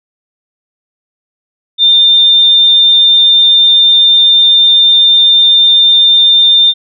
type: tone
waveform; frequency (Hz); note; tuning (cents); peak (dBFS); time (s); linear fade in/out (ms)
sine; 3604; A7; +41; -3; 1.78-6.74; 50
effects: none